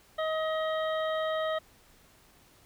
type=harmonic tone; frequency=632 Hz; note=D#5; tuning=27 cents sharp; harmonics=1 / 2 / 3 / 5 / 6; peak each=-29 / -35 / -39 / -43 / -45 dBFS; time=0.18-1.59 s; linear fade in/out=10 ms; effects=pink hiss -60 dBFS RMS until 2.65 s